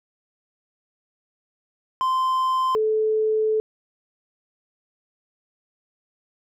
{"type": "tone pair in turn", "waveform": ["triangle", "sine"], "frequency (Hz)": [1038, 434.7], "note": ["C6", "A4"], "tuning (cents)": [-14, -21], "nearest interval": "octave + minor third", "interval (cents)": 1507, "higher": "first", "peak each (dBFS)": [-17, -18], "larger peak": "first", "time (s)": [[2.01, 2.75], [2.75, 3.6]], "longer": "second", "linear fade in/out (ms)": 0, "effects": []}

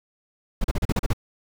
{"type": "noise bursts", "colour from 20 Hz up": "brown", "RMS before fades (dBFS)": -21, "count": 8, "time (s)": [0.61, 1.133], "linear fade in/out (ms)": 5, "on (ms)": 33, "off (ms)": 37, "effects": []}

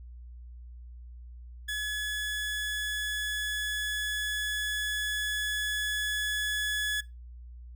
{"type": "tone with level ramp", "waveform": "30% pulse", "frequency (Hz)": 1700, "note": "G#6", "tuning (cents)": 40, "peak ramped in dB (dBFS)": [-28, -25], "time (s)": [1.68, 7.01], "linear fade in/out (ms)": 10, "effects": ["noise-tail reverb RT60 0.2 s tail -20 dB re dry", "added 60 Hz sine -43 dBFS peak until 7.75 s"]}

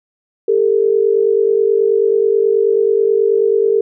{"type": "tone pair together", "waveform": "sine", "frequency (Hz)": [402.3, 451.6], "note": ["G4", "A4"], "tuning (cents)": [45, 45], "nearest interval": "major second", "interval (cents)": 200, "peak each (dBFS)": -13, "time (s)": [0.48, 3.81], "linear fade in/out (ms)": 5, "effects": []}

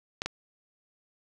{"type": "clicks", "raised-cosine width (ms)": 0.2, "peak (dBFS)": -13, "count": 2, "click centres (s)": [0.219, 0.26], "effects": []}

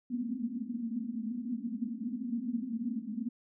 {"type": "band-pass noise", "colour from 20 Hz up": "white", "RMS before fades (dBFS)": -36, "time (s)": [0.1, 3.29], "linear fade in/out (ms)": 10, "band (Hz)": [220, 250], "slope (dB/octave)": 96, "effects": []}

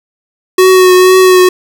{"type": "tone with vibrato", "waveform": "square", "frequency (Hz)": 370, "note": "F#4", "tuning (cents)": 0, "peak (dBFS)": -3, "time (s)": [0.58, 1.49], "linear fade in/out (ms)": 5, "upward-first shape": "triangle", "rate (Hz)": 2.1, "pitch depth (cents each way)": 25, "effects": ["7-bit"]}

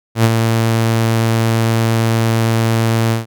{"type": "tone with ADSR envelope", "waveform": "sawtooth", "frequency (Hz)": 113.6, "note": "A#2", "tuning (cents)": -44, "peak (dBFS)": -3, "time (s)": [0.15, 3.26], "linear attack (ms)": 94, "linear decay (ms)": 40, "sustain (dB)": -5, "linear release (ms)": 140, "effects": []}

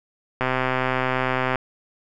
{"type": "click train", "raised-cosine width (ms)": 0.5, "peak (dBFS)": -7, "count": 149, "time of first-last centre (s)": [0.41, 1.557], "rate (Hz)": 129, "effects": []}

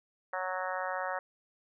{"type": "harmonic tone", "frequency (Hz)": 185, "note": "F#3", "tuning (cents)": 0, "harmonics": [3, 4, 5, 6, 7, 8, 9, 10], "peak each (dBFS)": [-38, -39, -40, -41, -41, -42, -43, -43], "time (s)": [0.33, 1.19], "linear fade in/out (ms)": 2, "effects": []}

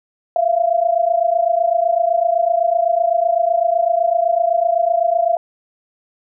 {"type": "tone pair together", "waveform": "sine", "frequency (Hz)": [667.1, 695], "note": ["E5", "F5"], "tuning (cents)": [20, -9], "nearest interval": "minor second", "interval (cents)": 71, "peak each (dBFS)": -16, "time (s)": [0.36, 5.37], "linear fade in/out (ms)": 2, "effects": []}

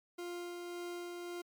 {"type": "tone with tremolo", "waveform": "40% pulse", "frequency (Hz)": 350, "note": "F4", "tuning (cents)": 4, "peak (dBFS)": -39, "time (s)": [0.18, 1.42], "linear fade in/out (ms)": 10, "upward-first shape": "sine", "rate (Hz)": 1.8, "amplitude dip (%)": 25, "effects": ["MP3 96 kbps"]}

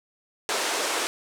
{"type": "band-pass noise", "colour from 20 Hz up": "pink", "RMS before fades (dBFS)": -27, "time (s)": [0.49, 1.07], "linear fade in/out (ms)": 0, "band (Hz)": [380, 9900], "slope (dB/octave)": 24, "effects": []}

